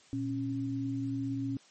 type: tone pair together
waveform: sine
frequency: 118.6 / 273.9 Hz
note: A#2 / C#4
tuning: +30 / -21 cents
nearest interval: octave + major second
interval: 1449 cents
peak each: -36 / -32 dBFS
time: 0.13-1.57 s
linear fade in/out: 0 ms
effects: white hiss -60 dBFS RMS until 1.7 s + MP3 32 kbps